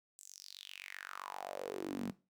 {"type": "tone with high-pass filter sweep", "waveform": "sawtooth", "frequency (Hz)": 47.73, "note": "G1", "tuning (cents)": -45, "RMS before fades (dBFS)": -45, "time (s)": [0.18, 2.11], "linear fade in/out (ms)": 10, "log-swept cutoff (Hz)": [8100, 200], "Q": 5.5, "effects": ["noise-tail reverb RT60 0.3 s tail -18 dB re dry"]}